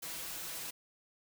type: noise with comb filter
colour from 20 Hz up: white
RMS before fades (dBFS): -42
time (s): 0.02-0.71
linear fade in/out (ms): 10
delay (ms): 6.1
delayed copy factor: +0.65
effects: none